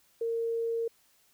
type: tone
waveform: sine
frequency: 460 Hz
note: A#4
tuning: 23 cents flat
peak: -28 dBFS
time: 0.21-0.88 s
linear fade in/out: 5 ms
effects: white hiss -66 dBFS RMS until 1.33 s